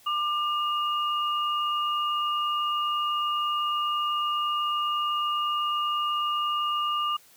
sine tone pair together, 1194 / 2852 Hz, D6 / F7, +28 / +36 cents, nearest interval octave + minor third, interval 1508 cents, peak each -25 / -31 dBFS, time 0.06-7.17 s, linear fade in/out 10 ms, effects white hiss -56 dBFS RMS until 7.36 s + high-pass 80 Hz 12 dB/octave

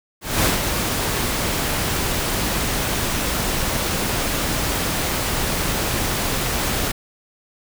pink noise with ADSR envelope, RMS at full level -17 dBFS, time 0.21-6.92 s, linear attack 230 ms, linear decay 130 ms, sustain -5 dB, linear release 9 ms, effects none

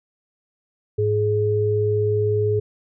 sine tone pair together, 105.17 / 420.7 Hz, G#2 / G#4, +22 / +22 cents, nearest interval 2 octaves, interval 2400 cents, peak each -21 / -19 dBFS, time 0.98-2.6 s, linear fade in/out 10 ms, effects none

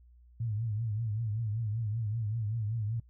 sine tone with vibrato, 110 Hz, A2, in tune, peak -30 dBFS, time 0.4-3 s, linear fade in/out 5 ms, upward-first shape triangle, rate 5.2 Hz, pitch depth 140 cents each way, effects noise-tail reverb RT60 0.1 s tail -24 dB re dry + added 60 Hz sine -55 dBFS peak until 3.09 s

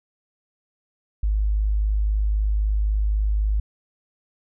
sine tone, 51.91 Hz, G#1, in tune, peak -18 dBFS, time 1.23-3.6 s, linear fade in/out 5 ms, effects none

